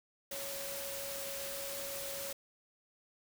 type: tone in noise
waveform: sine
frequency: 554.4 Hz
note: C#5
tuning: in tune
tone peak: -44 dBFS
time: 0.31-2.33 s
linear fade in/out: 5 ms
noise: white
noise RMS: -42 dBFS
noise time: 0.31-2.33 s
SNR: -5 dB
effects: none